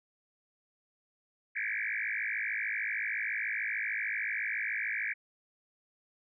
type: tone with frequency modulation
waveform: sine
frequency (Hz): 1975.5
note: B6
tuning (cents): 0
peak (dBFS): -31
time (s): 1.55-5.14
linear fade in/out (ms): 20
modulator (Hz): 53.6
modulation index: 6.8
effects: none